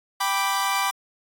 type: chord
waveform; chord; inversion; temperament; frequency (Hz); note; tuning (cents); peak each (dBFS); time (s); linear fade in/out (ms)
sawtooth; G major; none; equal; 784 / 987.8 / 1174.7; G5 / B5 / D6; 0 / 0 / 0; -23 / -22 / -22; 0.2-0.91; 10
effects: AAC 64 kbps